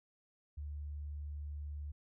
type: tone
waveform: sine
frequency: 73.42 Hz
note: D2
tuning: in tune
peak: -40 dBFS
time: 0.57-1.92 s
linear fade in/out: 10 ms
effects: none